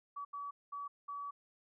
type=tone bursts at uneven times; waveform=sine; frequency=1141 Hz; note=C#6; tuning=50 cents sharp; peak=-40 dBFS; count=4; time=0.16-0.25 / 0.33-0.51 / 0.72-0.88 / 1.08-1.31 s; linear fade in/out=10 ms; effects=none